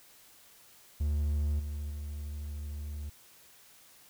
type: tone with level steps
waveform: triangle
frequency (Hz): 73.9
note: D2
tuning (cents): +11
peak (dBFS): -25 / -32 / -34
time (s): 1-3.1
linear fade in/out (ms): 10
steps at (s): 1.59 / 1.9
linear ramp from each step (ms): 10
effects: white hiss -58 dBFS RMS until 4.09 s